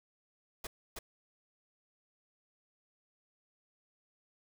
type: noise with echo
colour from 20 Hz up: pink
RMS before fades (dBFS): -41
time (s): 0.64-0.67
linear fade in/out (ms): 5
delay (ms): 320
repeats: 1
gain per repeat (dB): -2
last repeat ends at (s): 0.99
effects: none